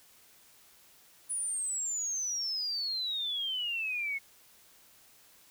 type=exponential sweep; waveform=sine; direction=down; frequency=9956 to 2172 Hz; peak=-31 dBFS; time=1.29-4.19 s; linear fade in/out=20 ms; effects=white hiss -60 dBFS RMS until 5.5 s